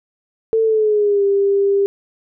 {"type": "tone with pitch glide", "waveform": "sine", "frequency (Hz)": [446.7, 398], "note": ["A4", "G4"], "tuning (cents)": [26, 26], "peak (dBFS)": -12, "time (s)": [0.53, 1.86], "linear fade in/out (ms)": 0, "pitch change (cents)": -200, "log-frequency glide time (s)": [0.63, 1.24], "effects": []}